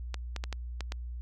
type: clicks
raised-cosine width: 0.2 ms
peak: -19 dBFS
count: 6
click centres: 0.143 / 0.363 / 0.439 / 0.527 / 0.807 / 0.921 s
effects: added 60 Hz sine -36 dBFS peak until 1.21 s